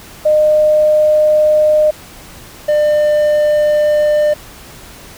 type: tone pair in turn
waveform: sine / triangle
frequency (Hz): 610 / 599.5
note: D#5 / D5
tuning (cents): -34 / +36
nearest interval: unison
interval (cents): 30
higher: first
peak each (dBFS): -7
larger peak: neither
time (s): 0.25-1.91 / 2.68-4.34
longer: neither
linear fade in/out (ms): 10
effects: pink hiss -36 dBFS RMS until 5.17 s